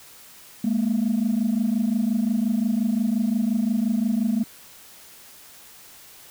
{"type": "tone pair together", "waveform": "sine", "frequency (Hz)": [210, 235.7], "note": ["G#3", "A#3"], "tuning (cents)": [19, 19], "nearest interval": "major second", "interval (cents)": 200, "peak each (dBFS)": -21, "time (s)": [0.64, 4.44], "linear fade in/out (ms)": 5, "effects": ["tanh soft clip ceiling -15 dBFS", "white hiss -47 dBFS RMS until 6.3 s"]}